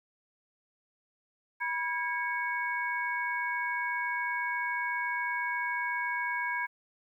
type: tone cluster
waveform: sine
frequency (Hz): 974 / 1637 / 2223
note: B5 / G#6 / C#7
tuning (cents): -24 / -25 / +4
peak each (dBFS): -34 / -33 / -35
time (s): 1.6-6.67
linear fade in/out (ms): 20
effects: 11-bit